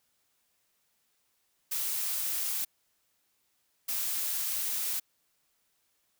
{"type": "noise bursts at uneven times", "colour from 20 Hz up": "blue", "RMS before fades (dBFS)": -32, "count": 2, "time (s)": [[1.71, 2.65], [3.88, 5]], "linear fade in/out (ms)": 10, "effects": ["white hiss -74 dBFS RMS until 6.19 s"]}